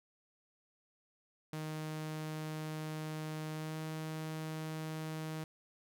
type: tone with pitch glide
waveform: sawtooth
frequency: 155.56 to 157.46 Hz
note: D#3 to D#3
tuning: 0 to +21 cents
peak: -35 dBFS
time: 1.53-5.44 s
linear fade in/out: 2 ms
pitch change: +21 cents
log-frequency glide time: 3.53-3.78 s
effects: none

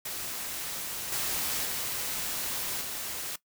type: noise with level steps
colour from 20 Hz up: white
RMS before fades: -36 / -31 / -33 / -36 dBFS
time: 0.05-3.36 s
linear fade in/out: 5 ms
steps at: 1.12 / 1.65 / 2.81 s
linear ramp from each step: 2 ms
effects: noise-tail reverb RT60 0.1 s tail -18 dB re dry

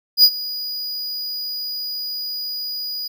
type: tone with ADSR envelope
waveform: square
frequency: 4913 Hz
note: D#8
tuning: 23 cents flat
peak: -6 dBFS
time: 0.17-3.08 s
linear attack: 66 ms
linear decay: 60 ms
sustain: -19 dB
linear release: 10 ms
effects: none

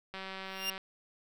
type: click train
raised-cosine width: 0.3 ms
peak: -26 dBFS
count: 123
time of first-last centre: 0.14-0.779 s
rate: 191 Hz
type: tone with exponential growth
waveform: 30% pulse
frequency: 2794 Hz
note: F7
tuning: in tune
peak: -26 dBFS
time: 0.44-0.7 s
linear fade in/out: 2 ms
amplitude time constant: 56 ms
effects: none

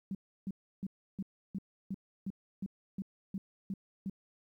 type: tone bursts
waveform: sine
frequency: 193.5 Hz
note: G3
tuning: 22 cents flat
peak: -34 dBFS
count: 12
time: 0.11-4.098 s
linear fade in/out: 2 ms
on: 39 ms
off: 320 ms
effects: 12-bit

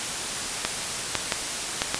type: clicks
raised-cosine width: 0.2 ms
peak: -4 dBFS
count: 5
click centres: 0.65 / 1.153 / 1.322 / 1.819 / 1.945 s
effects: white hiss -29 dBFS RMS until 1.99 s + resampled to 22050 Hz

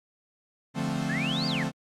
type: chord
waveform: 45% pulse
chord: D minor seventh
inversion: none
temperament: equal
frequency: 146.83 / 174.61 / 220 / 261.6 Hz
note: D3 / F3 / A3 / C4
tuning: 0 / 0 / 0 / 0 cents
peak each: -33 dBFS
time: 0.74-1.72 s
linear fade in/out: 50 ms
type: exponential two-way sweep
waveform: sine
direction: up then down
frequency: 1623 to 4913 to 1623 Hz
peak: -30 dBFS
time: 1.09-1.64 s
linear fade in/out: 10 ms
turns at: 1.47 s
effects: low-pass 9000 Hz 12 dB/octave + Opus 48 kbps

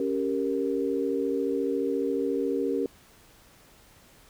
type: chord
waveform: sine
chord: G diminished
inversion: second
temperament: equal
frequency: 277.2 / 392 / 466.2 Hz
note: Db4 / G4 / Bb4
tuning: 0 / 0 / 0 cents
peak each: -29 dBFS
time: 0-2.86 s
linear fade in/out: 2 ms
effects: pink hiss -56 dBFS RMS until 4.29 s

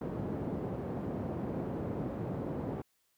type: band-pass noise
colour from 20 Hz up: pink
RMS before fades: -37 dBFS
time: 0.01-2.82 s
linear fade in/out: 5 ms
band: 120 to 510 Hz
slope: 12 dB/octave
effects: white hiss -75 dBFS RMS until 3.17 s

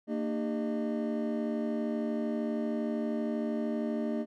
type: tone cluster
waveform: triangle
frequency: 229.3 / 302.1 / 400 / 611 Hz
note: A#3 / D4 / G4 / D#5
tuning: -28 / +49 / +35 / -32 cents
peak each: -30 / -34 / -37 / -36 dBFS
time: 0.07-4.26 s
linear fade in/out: 50 ms
effects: none

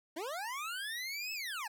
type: linear two-way sweep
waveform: 25% pulse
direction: up then down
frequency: 292 to 2637 to 786 Hz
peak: -34 dBFS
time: 0.16-1.68 s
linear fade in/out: 10 ms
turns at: 1.33 s
effects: none

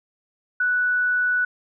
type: tone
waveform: sine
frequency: 1480 Hz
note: F#6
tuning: in tune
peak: -18 dBFS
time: 0.6-1.45 s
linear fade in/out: 5 ms
effects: none

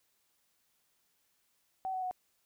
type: tone with pitch steps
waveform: sine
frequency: 759 / 747.3 / 735.7 Hz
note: F#5 / F#5 / F#5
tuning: +44 / +17 / -10 cents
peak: -33 dBFS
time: 1.85-2.111 s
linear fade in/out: 0 ms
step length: 87 ms
effects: white hiss -75 dBFS RMS until 2.45 s

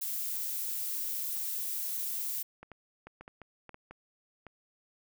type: noise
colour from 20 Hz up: violet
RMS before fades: -35 dBFS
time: 0.01-2.43 s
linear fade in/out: 10 ms
type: clicks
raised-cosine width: 0.5 ms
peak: -32 dBFS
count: 10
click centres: 2.63 / 2.717 / 3.07 / 3.21 / 3.279 / 3.417 / 3.693 / 3.744 / 3.91 / 4.467 s
effects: none

